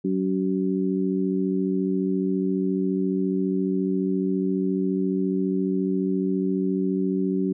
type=harmonic tone; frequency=94.5 Hz; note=F#2; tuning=37 cents sharp; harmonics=2 / 3 / 4; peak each=-24 / -26 / -27 dBFS; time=0.04-7.53 s; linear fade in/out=10 ms; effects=none